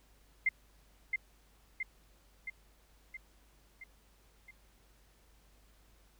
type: tone with echo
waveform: sine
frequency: 2093 Hz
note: C7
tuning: in tune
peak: -25 dBFS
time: 0.46-0.49 s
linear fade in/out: 5 ms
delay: 670 ms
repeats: 6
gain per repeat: -4 dB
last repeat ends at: 4.51 s
effects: added 50 Hz sine -64 dBFS peak until 6.19 s + pink hiss -68 dBFS RMS until 6.19 s